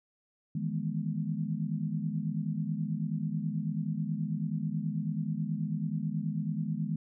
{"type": "chord", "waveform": "sine", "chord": "E major seventh", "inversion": "third", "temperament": "equal with one note detuned", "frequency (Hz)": [155.56, 164.81, 207.7, 242.7], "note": ["D#3", "E3", "G#3", "B3"], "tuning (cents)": [0, 0, 0, -30], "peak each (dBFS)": [-34, -35, -35, -40], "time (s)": [0.55, 6.96], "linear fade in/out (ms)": 5, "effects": []}